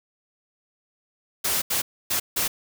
white noise bursts at uneven times, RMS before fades -24 dBFS, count 4, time 1.44-1.62 / 1.7-1.82 / 2.1-2.2 / 2.36-2.48 s, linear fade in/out 10 ms, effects none

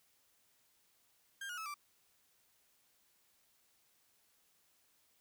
35% pulse tone with pitch steps, 1600 / 1442 / 1299.6 / 1171.3 Hz, G6 / F#6 / E6 / D6, +35 / -45 / -25 / -5 cents, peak -40 dBFS, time 1.41-1.742 s, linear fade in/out 5 ms, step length 83 ms, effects white hiss -73 dBFS RMS until 5.2 s

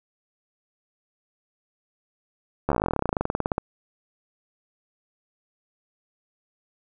slowing click train, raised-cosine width 1 ms, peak -9 dBFS, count 29, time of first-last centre 2.69-3.581 s, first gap 13 ms, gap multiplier 1.06, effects none

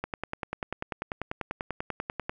click train, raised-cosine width 0.5 ms, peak -16 dBFS, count 24, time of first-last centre 0.04-2.295 s, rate 10.2 Hz, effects none

